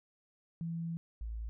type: tone pair in turn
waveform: sine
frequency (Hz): 166.6 / 55.6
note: E3 / A1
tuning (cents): +19 / +19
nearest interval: octave + perfect fifth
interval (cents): 1900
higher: first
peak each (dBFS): -35 / -37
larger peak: first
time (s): 0.61-0.97 / 1.21-1.49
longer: first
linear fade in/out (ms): 0
effects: none